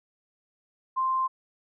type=tone; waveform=sine; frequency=1046.5 Hz; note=C6; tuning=in tune; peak=-23 dBFS; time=0.96-1.28 s; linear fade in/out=20 ms; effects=none